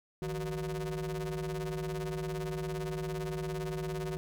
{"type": "ring-modulated tone", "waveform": "40% pulse", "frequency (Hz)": 109.5, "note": "A2", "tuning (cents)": -8, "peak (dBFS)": -30, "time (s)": [0.22, 4.17], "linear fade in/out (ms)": 0, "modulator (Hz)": 265, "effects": []}